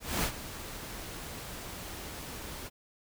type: noise with ADSR envelope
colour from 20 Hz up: pink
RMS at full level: -29 dBFS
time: 0-2.7 s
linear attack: 230 ms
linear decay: 82 ms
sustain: -13 dB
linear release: 36 ms
effects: none